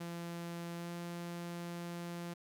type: tone with pitch glide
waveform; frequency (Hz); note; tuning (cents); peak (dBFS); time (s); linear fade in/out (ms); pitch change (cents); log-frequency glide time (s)
sawtooth; 170.8 to 172.39; F3 to F3; -38 to -22; -37; 0-2.34; 10; +16; 0.76-0.91
effects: none